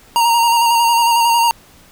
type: tone with vibrato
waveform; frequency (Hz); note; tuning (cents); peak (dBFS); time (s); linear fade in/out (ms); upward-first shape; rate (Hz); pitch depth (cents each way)
square; 932.3; A#5; 0; -11; 0.16-1.51; 0; square; 11; 22
effects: pink hiss -46 dBFS RMS until 1.91 s